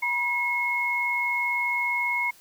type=tone pair together; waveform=sine; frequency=966 / 2169 Hz; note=B5 / C#7; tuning=-39 / -38 cents; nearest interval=octave + major second; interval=1401 cents; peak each=-29 / -24 dBFS; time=0.02-2.31 s; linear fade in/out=10 ms; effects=white hiss -54 dBFS RMS until 2.4 s